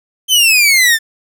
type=exponential sweep; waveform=sawtooth; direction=down; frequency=3136 to 1760 Hz; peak=-4 dBFS; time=0.28-0.99 s; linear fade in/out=50 ms; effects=none